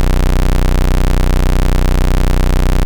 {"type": "tone", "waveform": "35% pulse", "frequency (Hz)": 30.87, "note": "B0", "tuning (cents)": 0, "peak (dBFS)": -6, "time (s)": [0, 2.85], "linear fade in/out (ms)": 0, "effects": ["8-bit"]}